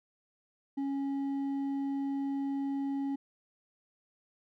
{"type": "tone with hard clipping", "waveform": "sine", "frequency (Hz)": 276.2, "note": "C#4", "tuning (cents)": -6, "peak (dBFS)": -32, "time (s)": [0.77, 3.16], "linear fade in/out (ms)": 10, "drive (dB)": 4, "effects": []}